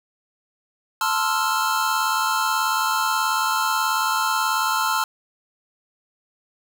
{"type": "chord", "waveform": "square", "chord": "F major seventh", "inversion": "first", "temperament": "equal", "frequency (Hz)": [880, 1046.5, 1318.5, 1396.9], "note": ["A5", "C6", "E6", "F6"], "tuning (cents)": [0, 0, 0, 0], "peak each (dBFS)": -26, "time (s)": [1.01, 5.04], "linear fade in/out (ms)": 2, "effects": []}